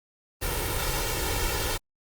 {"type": "noise with comb filter", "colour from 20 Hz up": "pink", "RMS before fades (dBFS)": -28, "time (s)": [0.41, 1.78], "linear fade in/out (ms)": 20, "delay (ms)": 2.2, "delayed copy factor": 0.8, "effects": ["Opus 32 kbps"]}